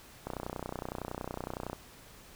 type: click train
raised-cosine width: 1 ms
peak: -22 dBFS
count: 46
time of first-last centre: 0.27-1.731 s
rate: 30.8 Hz
effects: pink hiss -54 dBFS RMS until 2.35 s